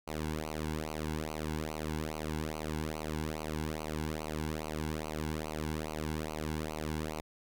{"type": "tone with flanger", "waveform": "sawtooth", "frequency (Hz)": 77.5, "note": "D#2", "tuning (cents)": -6, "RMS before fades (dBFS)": -37, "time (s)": [0.07, 7.21], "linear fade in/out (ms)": 10, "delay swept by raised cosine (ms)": [0.56, 1.66], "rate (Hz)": 2.4, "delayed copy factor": -1, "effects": []}